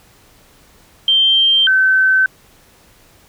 sine tone pair in turn, 3151 / 1533.3 Hz, G7 / G6, +8 / -39 cents, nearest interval octave, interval 1247 cents, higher first, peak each -9 dBFS, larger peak neither, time 1.08-1.67 / 1.67-2.26 s, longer neither, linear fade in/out 2 ms, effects pink hiss -49 dBFS RMS until 3.28 s

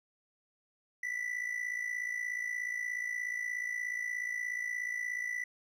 triangle tone with amplitude modulation, 1975.5 Hz, B6, in tune, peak -29 dBFS, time 1.03-5.44 s, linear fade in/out 5 ms, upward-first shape sine, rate 56.8 Hz, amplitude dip 70%, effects none

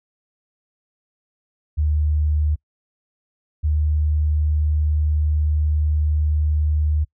sine tone pair in turn, 75.6 / 75.88 Hz, D#2 / D#2, -49 / -43 cents, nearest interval unison, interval 6 cents, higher second, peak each -16 dBFS, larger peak neither, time 1.77-2.56 / 3.63-7.05 s, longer second, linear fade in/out 20 ms, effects noise-tail reverb RT60 0.1 s tail -25 dB re dry

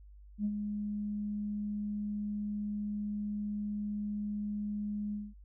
sine tone with ADSR envelope, 207.7 Hz, G#3, in tune, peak -27 dBFS, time 0.38-5.34 s, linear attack 69 ms, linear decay 57 ms, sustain -6 dB, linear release 210 ms, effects tanh soft clip ceiling -23 dBFS + added 50 Hz sine -51 dBFS peak until 5.44 s

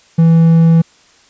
triangle tone with hard clipping, 164.81 Hz, E3, in tune, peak -6 dBFS, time 0.18-0.82 s, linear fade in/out 10 ms, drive 6 dB, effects white hiss -48 dBFS RMS until 1.29 s + resampled to 16000 Hz

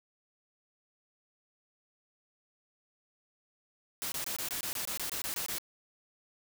white noise bursts, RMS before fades -36 dBFS, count 13, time 4.02-5.584 s, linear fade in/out 0 ms, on 100 ms, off 22 ms, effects none

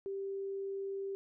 sine tone, 392 Hz, G4, in tune, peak -36 dBFS, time 0.06-1.15 s, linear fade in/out 0 ms, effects none

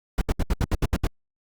brown noise bursts, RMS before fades -20 dBFS, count 9, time 0.18-1.07 s, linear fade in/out 2 ms, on 34 ms, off 73 ms, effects Opus 48 kbps

